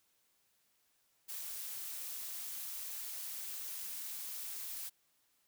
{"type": "noise with amplitude modulation", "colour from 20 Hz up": "blue", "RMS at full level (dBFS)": -41, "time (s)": [1.28, 4.9], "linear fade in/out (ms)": 20, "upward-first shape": "sine", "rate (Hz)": 251, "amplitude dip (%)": 50, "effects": ["white hiss -75 dBFS RMS until 5.47 s"]}